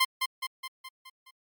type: tone with echo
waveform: 15% pulse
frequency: 1046.5 Hz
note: C6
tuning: in tune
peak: -14 dBFS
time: 0-0.05 s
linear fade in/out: 10 ms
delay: 210 ms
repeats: 6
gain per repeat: -5 dB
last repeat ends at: 1.31 s
effects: MP3 96 kbps